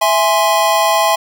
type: chord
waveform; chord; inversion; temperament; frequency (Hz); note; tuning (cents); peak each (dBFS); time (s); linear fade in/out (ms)
square; E augmented; none; equal; 659.3 / 830.6 / 1046.5; E5 / G#5 / B#5; 0 / 0 / 0; -16; 0.01-1.16; 10
effects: none